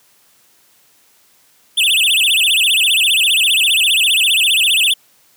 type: tone with vibrato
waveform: square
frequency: 3023 Hz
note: F#7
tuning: 36 cents sharp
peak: -11 dBFS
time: 1.77-4.94 s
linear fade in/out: 10 ms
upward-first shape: sine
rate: 15 Hz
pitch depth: 300 cents each way
effects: white hiss -53 dBFS RMS until 5.36 s + high-pass 80 Hz 12 dB/octave